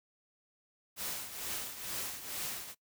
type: noise with tremolo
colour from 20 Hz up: white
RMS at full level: -37 dBFS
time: 0.96-2.75 s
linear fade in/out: 50 ms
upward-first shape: triangle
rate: 2.2 Hz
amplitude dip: 70%
effects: noise-tail reverb RT60 0.1 s tail -20 dB re dry